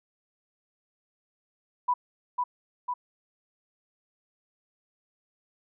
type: tone with echo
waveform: sine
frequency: 987.8 Hz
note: B5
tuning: in tune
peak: -21 dBFS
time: 1.88-1.94 s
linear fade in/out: 10 ms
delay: 500 ms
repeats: 2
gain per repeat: -3 dB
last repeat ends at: 2.94 s
effects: none